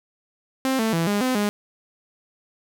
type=tone with pitch steps; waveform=sawtooth; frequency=263.8 / 222.4 / 166.1 / 204.7 / 256.2 / 206.3 Hz; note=C4 / A3 / E3 / G#3 / C4 / G#3; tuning=+14 / +19 / +13 / -25 / -36 / -11 cents; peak=-16 dBFS; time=0.65-1.49 s; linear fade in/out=0 ms; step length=140 ms; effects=none